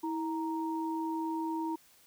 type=tone pair together; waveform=sine; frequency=324.1 / 932.3 Hz; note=E4 / A#5; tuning=-29 / 0 cents; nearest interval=octave + tritone; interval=1829 cents; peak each=-33 / -36 dBFS; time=0.03-1.76 s; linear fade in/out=10 ms; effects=white hiss -62 dBFS RMS until 2.06 s